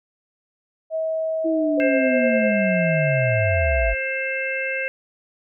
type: tone with pitch glide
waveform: sine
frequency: 641 to 661.7 Hz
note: E5 to E5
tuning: -49 to +6 cents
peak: -21 dBFS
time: 0.9-3.94 s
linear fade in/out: 50 ms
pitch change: +55 cents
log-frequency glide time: 3.33-3.56 s
type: linear sweep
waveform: sine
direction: down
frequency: 330.5 to 45.39 Hz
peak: -20 dBFS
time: 1.44-3.95 s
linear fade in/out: 20 ms
type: tone with tremolo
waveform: sine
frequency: 520 Hz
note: C5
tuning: 11 cents flat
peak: -21 dBFS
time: 1.77-2.52 s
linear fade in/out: 10 ms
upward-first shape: sine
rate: 2.6 Hz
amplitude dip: 25%
type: harmonic tone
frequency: 530 Hz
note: C5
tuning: 22 cents sharp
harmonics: 1 / 3 / 4 / 5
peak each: -28 / -28 / -28 / -28 dBFS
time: 1.8-4.88 s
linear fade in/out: 0 ms
effects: none